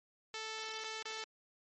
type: tone with dropouts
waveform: 5% pulse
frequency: 440 Hz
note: A4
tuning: in tune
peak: -29 dBFS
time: 0.34-1.24 s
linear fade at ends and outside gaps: 1 ms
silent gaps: 0.839-0.843 / 1.025-1.055 s
effects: MP3 32 kbps